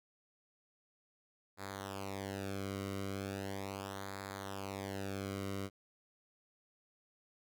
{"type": "tone with flanger", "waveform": "sawtooth", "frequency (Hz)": 98, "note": "G2", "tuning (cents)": 0, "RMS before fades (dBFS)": -42, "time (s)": [1.57, 5.7], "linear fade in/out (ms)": 50, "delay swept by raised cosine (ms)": [0.34, 1.18], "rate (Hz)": 0.38, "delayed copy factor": -0.8, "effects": []}